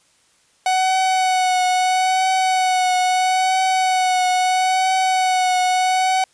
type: tone with vibrato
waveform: 45% pulse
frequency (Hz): 744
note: F#5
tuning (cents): +9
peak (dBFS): -15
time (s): 0.66-6.24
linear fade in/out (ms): 2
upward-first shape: triangle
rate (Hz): 0.76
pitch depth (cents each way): 27
effects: white hiss -58 dBFS RMS until 6.33 s + resampled to 22050 Hz